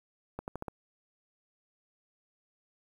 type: accelerating click train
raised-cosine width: 1 ms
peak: -23 dBFS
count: 5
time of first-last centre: 0.39-0.682 s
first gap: 89 ms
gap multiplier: 0.87
effects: 9-bit